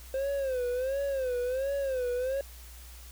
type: tone with vibrato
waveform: triangle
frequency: 523.3 Hz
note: C5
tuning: in tune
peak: -26 dBFS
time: 0.14-2.41 s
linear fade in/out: 2 ms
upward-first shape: sine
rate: 1.4 Hz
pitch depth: 120 cents each way
effects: added 60 Hz sine -46 dBFS peak until 3.11 s + white hiss -52 dBFS RMS until 3.11 s